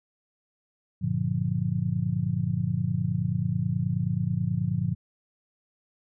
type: chord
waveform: sine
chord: G minor seventh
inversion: none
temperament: just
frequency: 98 / 117.6 / 147 / 176.4 Hz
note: G2 / Bb2 / D3 / F3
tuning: 0 / +16 / +2 / +18 cents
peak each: -32 / -29 / -29 / -29 dBFS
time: 1.01-4.95 s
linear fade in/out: 20 ms
effects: none